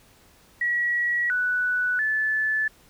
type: tone with pitch steps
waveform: sine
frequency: 1921 / 1483 / 1740 Hz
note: B6 / F#6 / A6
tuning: -48 / +4 / -20 cents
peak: -21 dBFS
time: 0.61-2.68 s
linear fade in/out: 5 ms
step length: 690 ms
effects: pink hiss -56 dBFS RMS until 2.89 s